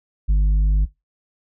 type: tone with tanh clipping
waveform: sine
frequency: 50.5 Hz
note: G#1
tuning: 48 cents flat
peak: -14 dBFS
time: 0.28-0.86 s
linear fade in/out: 20 ms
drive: 5 dB
effects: noise-tail reverb RT60 0.2 s tail -19 dB re dry